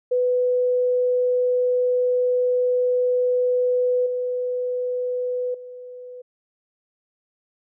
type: tone with level steps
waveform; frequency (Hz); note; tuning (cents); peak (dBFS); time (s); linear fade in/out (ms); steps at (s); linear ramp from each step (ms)
sine; 497.5; B4; +13; -17 / -22 / -35; 0.11-6.22; 10; 4.06 / 5.54; 5
effects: none